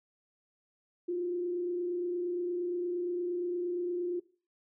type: tone with frequency modulation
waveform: sine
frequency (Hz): 352.8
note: F4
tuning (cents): +18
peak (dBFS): -30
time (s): 1.08-4.2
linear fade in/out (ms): 10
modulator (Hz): 28.6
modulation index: 0.33
effects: noise-tail reverb RT60 0.4 s tail -19 dB re dry